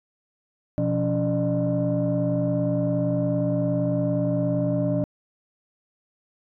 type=tone cluster; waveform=sine; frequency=123.5 / 174.2 / 284.9 / 600 Hz; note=B2 / F3 / C#4 / D5; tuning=0 / -4 / +48 / +37 cents; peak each=-25 dBFS; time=0.78-5.04 s; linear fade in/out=0 ms; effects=tanh soft clip ceiling -15 dBFS